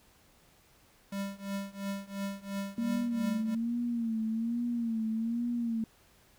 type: tone with tremolo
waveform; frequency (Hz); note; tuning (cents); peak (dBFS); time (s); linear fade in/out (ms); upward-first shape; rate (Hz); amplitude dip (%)
square; 197.9; G3; +17; -32; 1.12-3.55; 5; triangle; 2.9; 95
type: tone with vibrato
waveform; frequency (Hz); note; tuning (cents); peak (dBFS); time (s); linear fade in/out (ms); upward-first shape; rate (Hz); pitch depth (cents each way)
sine; 230.1; A#3; -22; -29; 2.78-5.84; 2; sine; 1.2; 73
effects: pink hiss -63 dBFS RMS until 6.38 s